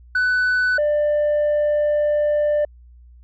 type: tone pair in turn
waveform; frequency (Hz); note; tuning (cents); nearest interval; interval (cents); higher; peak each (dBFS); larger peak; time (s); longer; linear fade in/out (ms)
sine; 1496 / 593.7; F#6 / D5; +19 / +19; octave + major third; 1600; first; -13 / -13; neither; 0.15-0.78 / 0.78-2.65; second; 5
effects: tanh soft clip ceiling -15 dBFS + added 60 Hz sine -43 dBFS peak until 3.23 s